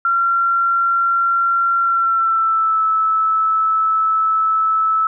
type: tone with pitch glide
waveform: sine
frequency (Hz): 1370 to 1307.4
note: F6 to E6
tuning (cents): -34 to -15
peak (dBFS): -13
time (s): 0.05-5.07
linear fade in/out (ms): 2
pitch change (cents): -81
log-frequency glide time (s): 1.8-2.83
effects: none